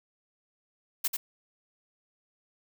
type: noise with echo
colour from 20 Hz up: blue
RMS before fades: -27 dBFS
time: 1.04-1.08 s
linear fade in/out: 10 ms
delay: 90 ms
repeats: 1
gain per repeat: -4 dB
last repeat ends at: 1.17 s
effects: none